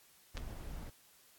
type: noise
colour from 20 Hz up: brown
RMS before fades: -44 dBFS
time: 0.34-0.9 s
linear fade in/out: 10 ms
type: clicks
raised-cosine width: 0.2 ms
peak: -26 / -28 dBFS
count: 2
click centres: 0.371 / 0.377 s
effects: white hiss -64 dBFS RMS until 1.38 s + AAC 64 kbps